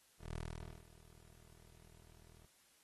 15% pulse tone with ADSR envelope, 40.19 Hz, E1, 43 cents flat, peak -35 dBFS, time 0.18-2.46 s, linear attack 160 ms, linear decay 490 ms, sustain -20 dB, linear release 4 ms, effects white hiss -70 dBFS RMS until 2.83 s + AAC 32 kbps

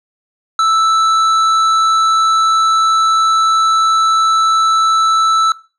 sine tone with tanh clipping, 1318.5 Hz, E6, in tune, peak -11 dBFS, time 0.59-5.52 s, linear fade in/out 2 ms, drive 12 dB, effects noise-tail reverb RT60 0.3 s tail -17 dB re dry + low-pass 8000 Hz 12 dB/octave

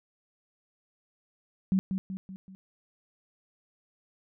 sine tone with echo, 190 Hz, F#3, 46 cents sharp, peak -21 dBFS, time 1.72-1.79 s, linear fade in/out 0 ms, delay 190 ms, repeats 4, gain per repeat -6 dB, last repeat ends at 2.55 s, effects none

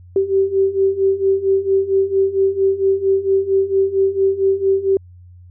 sine beating tone pair, 385.4 / 389.8 Hz, G4 / G4, -29 / -10 cents, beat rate 4.4 Hz, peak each -18 / -15 dBFS, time 0.16-4.97 s, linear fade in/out 2 ms, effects added 89 Hz sine -39 dBFS peak until 5.5 s

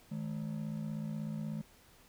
triangle ring-modulated tone, 185 Hz, F#3, in tune, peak -31 dBFS, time 0.11-1.62 s, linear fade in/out 10 ms, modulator 28.2 Hz, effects pink hiss -62 dBFS RMS until 2.08 s

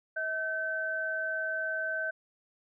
sine tone pair together, 640 / 1536.8 Hz, D#5 / G6, +49 / -35 cents, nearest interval octave + minor third, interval 1516 cents, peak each -36 / -31 dBFS, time 0.16-2.11 s, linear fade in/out 10 ms, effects none

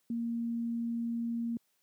sine tone, 233.1 Hz, A#3, in tune, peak -31 dBFS, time 0.1-1.57 s, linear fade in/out 2 ms, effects white hiss -75 dBFS RMS until 1.82 s + high-pass 100 Hz 12 dB/octave

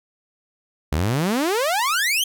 sawtooth exponential sweep, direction up, 68.7 to 3236 Hz, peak -15 dBFS, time 0.92-2.24 s, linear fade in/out 5 ms, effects none

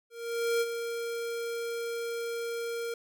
square tone with ADSR envelope, 466.2 Hz, A#4, in tune, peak -25 dBFS, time 0.1-2.94 s, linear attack 510 ms, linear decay 39 ms, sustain -8 dB, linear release 3 ms, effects none

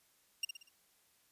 25% pulse tone with echo, 2791 Hz, F7, 2 cents flat, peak -28 dBFS, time 0.43-0.45 s, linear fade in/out 5 ms, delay 60 ms, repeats 4, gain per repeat -7 dB, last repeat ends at 0.69 s, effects white hiss -71 dBFS RMS until 1.31 s + resampled to 32000 Hz

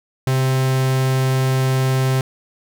45% pulse tone, 131.3 Hz, C3, 6 cents sharp, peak -15 dBFS, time 0.27-2.21 s, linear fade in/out 2 ms, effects none

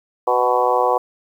harmonic tone with a mistuned harmonic, 124.3 Hz, B2, 12 cents sharp, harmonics 3 / 4 / 5 / 6 / 7 / 8 / 9, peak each -26 / -19 / -25 / -20 / -23 / -21 / -24 dBFS, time 0.27-0.98 s, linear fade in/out 5 ms, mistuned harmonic 5, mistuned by -21 cents, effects 8-bit

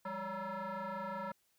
sine tone with frequency modulation, 202.8 Hz, G#3, 41 cents flat, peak -36 dBFS, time 0.05-1.32 s, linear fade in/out 5 ms, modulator 380 Hz, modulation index 3.4, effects tanh soft clip ceiling -36 dBFS + white hiss -75 dBFS RMS until 1.58 s

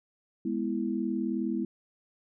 sine chord, E major, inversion first, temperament equal, 207.7 / 246.9 / 329.6 Hz, G#3 / B3 / E4, 0 / 0 / 0 cents, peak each -32 dBFS, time 0.45-1.65 s, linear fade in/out 5 ms, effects none

